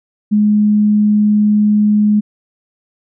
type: tone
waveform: sine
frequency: 209.7 Hz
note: G#3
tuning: 17 cents sharp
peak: -8 dBFS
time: 0.31-2.21 s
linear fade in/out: 20 ms
effects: none